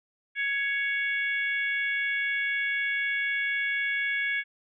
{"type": "harmonic tone with a mistuned harmonic", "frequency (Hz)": 556, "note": "C#5", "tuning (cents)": 5, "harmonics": [3, 4, 5, 6], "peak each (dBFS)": [-29, -28, -41, -41], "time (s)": [0.35, 4.44], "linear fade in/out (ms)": 50, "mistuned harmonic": 6, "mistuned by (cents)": 17, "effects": []}